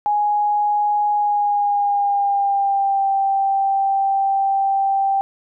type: tone with pitch glide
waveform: sine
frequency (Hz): 830.6 to 784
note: G#5 to G5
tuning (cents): 0 to 0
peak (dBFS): -15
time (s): 0.06-5.21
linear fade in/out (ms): 0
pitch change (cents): -100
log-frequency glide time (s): 1.13-3.08
effects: none